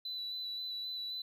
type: tone with vibrato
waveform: triangle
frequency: 3976 Hz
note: B7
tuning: 11 cents sharp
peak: -35 dBFS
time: 0.05-1.22 s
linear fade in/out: 5 ms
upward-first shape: square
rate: 3.8 Hz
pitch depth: 14 cents each way
effects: tanh soft clip ceiling -34 dBFS